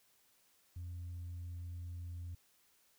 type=tone with pitch glide; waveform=sine; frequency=87.31 to 86.61 Hz; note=F2 to F2; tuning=0 to -14 cents; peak=-40 dBFS; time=0.76-2.35 s; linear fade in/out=5 ms; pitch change=-14 cents; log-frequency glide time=0.88-2.12 s; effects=tanh soft clip ceiling -40 dBFS + white hiss -71 dBFS RMS until 2.98 s